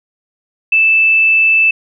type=tone; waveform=sine; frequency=2637 Hz; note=E7; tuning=in tune; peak=-7 dBFS; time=0.72-1.71 s; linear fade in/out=5 ms; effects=none